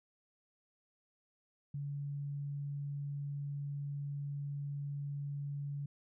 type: tone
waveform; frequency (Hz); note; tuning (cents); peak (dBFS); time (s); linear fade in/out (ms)
sine; 142.6; C#3; +49; -37; 1.74-5.86; 5
effects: none